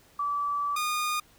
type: tone pair in turn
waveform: sine / sawtooth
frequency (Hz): 1155 / 1222.9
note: D6 / D#6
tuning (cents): -29 / -30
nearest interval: minor second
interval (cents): 99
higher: second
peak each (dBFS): -26 / -23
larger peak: second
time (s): 0.19-0.76 / 0.76-1.2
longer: first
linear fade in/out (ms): 5
effects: pink hiss -59 dBFS RMS until 1.38 s